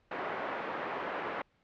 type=band-pass noise; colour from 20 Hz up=pink; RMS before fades=-37 dBFS; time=0.11-1.42 s; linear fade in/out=5 ms; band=450 to 1700 Hz; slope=12 dB/octave; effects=pink hiss -70 dBFS RMS until 1.63 s + low-pass 3000 Hz 12 dB/octave